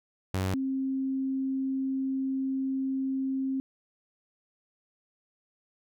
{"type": "tone pair in turn", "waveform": ["sawtooth", "sine"], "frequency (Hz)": [94.4, 266.5], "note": ["F#2", "C4"], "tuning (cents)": [35, 32], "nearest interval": "octave + tritone", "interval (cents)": 1797, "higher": "second", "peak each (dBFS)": [-23, -27], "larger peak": "first", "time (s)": [[0.34, 0.54], [0.54, 3.6]], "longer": "second", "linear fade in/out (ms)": 0, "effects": []}